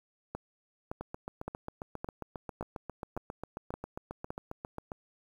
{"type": "two click trains", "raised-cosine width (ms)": 1, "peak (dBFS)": [-22, -24], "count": [8, 30], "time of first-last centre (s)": [[0.35, 4.305], [1.01, 4.918]], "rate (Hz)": [1.77, 7.42], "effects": ["9-bit"]}